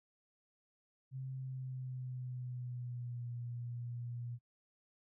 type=tone with pitch glide; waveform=sine; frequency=131.7 to 120.07 Hz; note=C3 to B2; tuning=+12 to -48 cents; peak=-40 dBFS; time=1.11-4.39 s; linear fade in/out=50 ms; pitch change=-160 cents; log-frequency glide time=1.32-3.29 s; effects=noise-tail reverb RT60 0.1 s tail -25 dB re dry